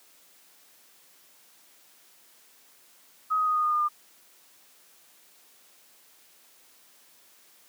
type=tone with pitch steps; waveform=sine; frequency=1264 / 1253.8 / 1243.7 / 1233.7 / 1223.8 / 1213.9 / 1204.1 Hz; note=D#6 / D#6 / D#6 / D#6 / D#6 / D#6 / D6; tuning=+27 / +13 / -1 / -15 / -29 / -43 / +43 cents; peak=-22 dBFS; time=3.3-3.888 s; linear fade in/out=20 ms; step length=84 ms; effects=white hiss -58 dBFS RMS until 7.68 s + high-pass 200 Hz 12 dB/octave